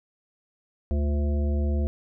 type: harmonic tone with a mistuned harmonic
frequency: 73.5 Hz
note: D2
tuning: 2 cents sharp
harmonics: 1 / 3 / 5 / 7 / 9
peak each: -22 / -32 / -36 / -39 / -41 dBFS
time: 0.91-1.87 s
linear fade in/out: 0 ms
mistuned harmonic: 5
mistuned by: -86 cents
effects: none